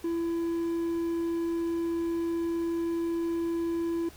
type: tone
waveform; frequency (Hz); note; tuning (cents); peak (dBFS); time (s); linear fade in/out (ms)
triangle; 335.5; E4; +31; -25; 0.04-4.09; 5
effects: added 71 Hz sine -55 dBFS peak until 4.16 s + pink hiss -52 dBFS RMS until 4.16 s